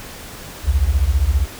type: beating tone pair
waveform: sine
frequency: 61 / 76 Hz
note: B1 / D#2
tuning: -21 / -40 cents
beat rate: 15 Hz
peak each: -16 dBFS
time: 0.63-1.47 s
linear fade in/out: 50 ms
effects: pink hiss -35 dBFS RMS until 1.59 s